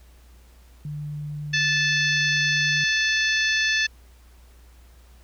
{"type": "tone", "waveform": "sine", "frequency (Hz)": 148.4, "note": "D3", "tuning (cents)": 18, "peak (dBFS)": -29, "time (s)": [0.85, 2.84], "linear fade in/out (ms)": 2}
{"type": "harmonic tone", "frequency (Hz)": 875, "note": "A5", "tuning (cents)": -10, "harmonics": [2, 3, 4, 5, 6, 7], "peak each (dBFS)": [-22, -26, -28, -30, -32, -33], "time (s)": [1.53, 3.87], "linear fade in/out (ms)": 10}
{"effects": ["added 60 Hz sine -48 dBFS peak until 5.23 s", "pink hiss -58 dBFS RMS until 5.23 s"]}